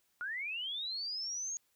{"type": "linear sweep", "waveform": "sine", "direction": "up", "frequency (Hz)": [1394, 6645], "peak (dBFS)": -36, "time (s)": [0.21, 1.57], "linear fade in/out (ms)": 0, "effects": ["white hiss -75 dBFS RMS until 1.75 s"]}